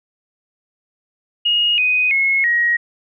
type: tone with pitch steps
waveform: sine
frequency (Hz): 2869 / 2498 / 2174 / 1892.8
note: F7 / D#7 / C#7 / A#6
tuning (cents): +46 / +6 / -34 / +26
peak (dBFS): -13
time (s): 1.45-2.77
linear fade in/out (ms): 10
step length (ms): 330
effects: none